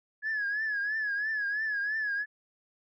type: tone with vibrato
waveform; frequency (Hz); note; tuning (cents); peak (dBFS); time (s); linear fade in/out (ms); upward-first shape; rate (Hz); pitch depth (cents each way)
sine; 1693; G#6; +33; -27; 0.22-2.26; 50; triangle; 3; 99
effects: tanh soft clip ceiling -25 dBFS